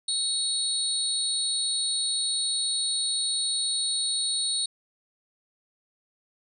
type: tone cluster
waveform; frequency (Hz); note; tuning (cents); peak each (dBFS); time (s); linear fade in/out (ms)
sine; 3815 / 4346 / 8940; A#7 / C#8 / C#9; +39 / -35 / +14; -29; 0.08-4.66; 5
effects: none